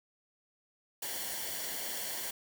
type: noise with comb filter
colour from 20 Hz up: white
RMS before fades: -38 dBFS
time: 1.02-2.31 s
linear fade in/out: 5 ms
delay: 0.79 ms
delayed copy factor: -0.6
effects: none